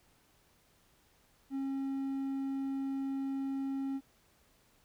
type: tone with hard clipping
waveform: triangle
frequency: 271.3 Hz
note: C#4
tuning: 37 cents flat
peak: -34 dBFS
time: 1.5-4.01 s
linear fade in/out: 50 ms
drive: 6 dB
effects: pink hiss -68 dBFS RMS until 4.84 s